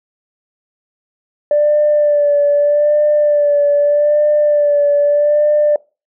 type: tone with vibrato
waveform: sine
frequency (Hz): 587.3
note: D5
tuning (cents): 0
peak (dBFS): -8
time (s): 1.51-5.76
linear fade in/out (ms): 2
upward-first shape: sine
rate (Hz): 0.81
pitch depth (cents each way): 29
effects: noise-tail reverb RT60 0.3 s tail -23 dB re dry + tanh soft clip ceiling -4 dBFS